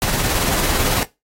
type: noise with tremolo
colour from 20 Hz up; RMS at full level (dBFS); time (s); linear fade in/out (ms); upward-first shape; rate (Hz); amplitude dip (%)
pink; -18; 0.02-1.03; 0; sine; 18; 35
effects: noise-tail reverb RT60 0.2 s tail -17 dB re dry + AAC 48 kbps